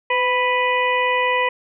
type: harmonic tone with a mistuned harmonic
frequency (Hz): 493.8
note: B4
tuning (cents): 0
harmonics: 1 / 2 / 4 / 5 / 6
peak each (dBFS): -22 / -20 / -22 / -25 / -30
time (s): 0.1-1.49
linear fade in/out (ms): 5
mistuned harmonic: 1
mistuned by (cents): +38
effects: none